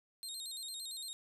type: tone with vibrato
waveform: 25% pulse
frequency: 3951 Hz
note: B7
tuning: in tune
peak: -37 dBFS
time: 0.23-1.13 s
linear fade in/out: 0 ms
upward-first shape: square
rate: 8.8 Hz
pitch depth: 96 cents each way
effects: none